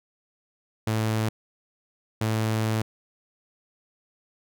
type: tone bursts at uneven times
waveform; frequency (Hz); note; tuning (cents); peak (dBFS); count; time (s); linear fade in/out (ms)
sawtooth; 110; A2; 0; -19; 2; 0.87-1.29 / 2.21-2.82; 5
effects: none